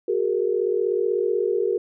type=tone cluster; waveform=sine; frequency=371 / 411.6 / 467.4 Hz; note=F#4 / G#4 / A#4; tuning=+5 / -16 / +5 cents; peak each=-24 dBFS; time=0.08-1.78 s; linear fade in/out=5 ms; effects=none